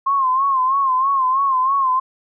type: tone with vibrato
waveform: sine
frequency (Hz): 1065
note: C6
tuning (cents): +30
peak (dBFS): -14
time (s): 0.06-2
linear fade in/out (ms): 10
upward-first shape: sine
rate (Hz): 3.1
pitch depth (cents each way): 81
effects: none